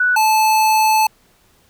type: tone pair in turn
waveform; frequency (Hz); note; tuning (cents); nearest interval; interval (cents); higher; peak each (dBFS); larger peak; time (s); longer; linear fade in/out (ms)
sine / square; 1480 / 870.7; F#6 / A5; 0 / -18; major sixth; 918; first; -12; neither; 0-0.16 / 0.16-1.07; second; 5
effects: pink hiss -55 dBFS RMS until 1.69 s